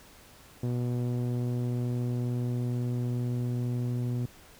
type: tone with low-pass filter sweep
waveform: sawtooth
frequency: 122.2 Hz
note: B2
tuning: 18 cents flat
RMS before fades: -30 dBFS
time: 0.63-4.26 s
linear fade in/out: 5 ms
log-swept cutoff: 420 to 280 Hz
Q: 0.77
effects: pink hiss -54 dBFS RMS until 4.59 s